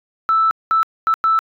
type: tone bursts at uneven times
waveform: sine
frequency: 1318.5 Hz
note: E6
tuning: in tune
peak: -11 dBFS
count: 4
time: 0.29-0.51 / 0.71-0.83 / 1.07-1.14 / 1.24-1.39 s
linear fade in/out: 0 ms
effects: tanh soft clip ceiling -7 dBFS